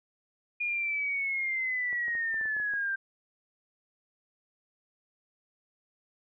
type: linear sweep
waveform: sine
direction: down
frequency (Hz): 2440 to 1568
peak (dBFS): -28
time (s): 0.6-2.96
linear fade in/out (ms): 10
type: clicks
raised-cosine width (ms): 1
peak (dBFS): -35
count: 9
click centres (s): 1.929 / 2.082 / 2.152 / 2.343 / 2.412 / 2.456 / 2.566 / 2.6 / 2.737
effects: none